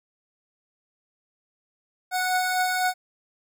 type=beating tone pair; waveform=25% pulse; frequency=733 / 737 Hz; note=F#5 / F#5; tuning=-16 / -7 cents; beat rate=4 Hz; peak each=-27 / -19 dBFS; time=2.11-2.94 s; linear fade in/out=50 ms; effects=none